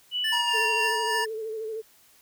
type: tone with pitch glide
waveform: sine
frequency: 2960 to 2762 Hz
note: F#7 to F7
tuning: 0 to -20 cents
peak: -25 dBFS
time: 0.11-0.91 s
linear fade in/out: 50 ms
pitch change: -120 cents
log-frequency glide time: 0.27-0.6 s
type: tone with tremolo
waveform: square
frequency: 1763 Hz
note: A6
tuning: 3 cents sharp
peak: -27 dBFS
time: 0.24-1.26 s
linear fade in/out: 5 ms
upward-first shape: sine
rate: 3.5 Hz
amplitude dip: 65%
type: harmonic tone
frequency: 951 Hz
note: A#5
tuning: 34 cents sharp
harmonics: 1 / 3 / 5 / 7 / 9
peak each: -27 / -33 / -36 / -43 / -42 dBFS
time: 0.32-1.25 s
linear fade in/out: 10 ms
type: tone with vibrato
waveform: sine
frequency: 440 Hz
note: A4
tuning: in tune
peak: -30 dBFS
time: 0.53-1.82 s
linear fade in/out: 20 ms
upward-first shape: sine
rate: 13 Hz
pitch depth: 42 cents each way
effects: white hiss -58 dBFS RMS until 2.21 s